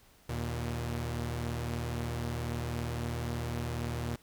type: tone pair together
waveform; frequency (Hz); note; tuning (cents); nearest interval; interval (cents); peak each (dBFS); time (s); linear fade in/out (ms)
sawtooth; 77.78 / 118.57; D#2 / A#2; 0 / +30; perfect fifth; 730; -33 / -31; 0.29-4.16; 5
effects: pink hiss -62 dBFS RMS until 4.22 s